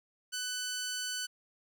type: tone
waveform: 10% pulse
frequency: 1500 Hz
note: F#6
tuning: 23 cents sharp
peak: -26 dBFS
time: 0.32-1.27 s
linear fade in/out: 20 ms
effects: none